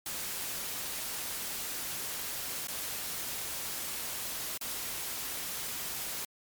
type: noise with dropouts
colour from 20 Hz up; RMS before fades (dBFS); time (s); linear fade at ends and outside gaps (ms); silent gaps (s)
white; -37; 0.06-6.25; 2; 2.672-2.683 / 4.576-4.611
effects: MP3 96 kbps